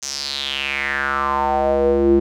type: tone with band-pass filter sweep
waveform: square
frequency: 69.3 Hz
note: C#2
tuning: in tune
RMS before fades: -19 dBFS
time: 0.02-2.2 s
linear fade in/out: 10 ms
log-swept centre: 6300 to 310 Hz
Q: 5.4
effects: none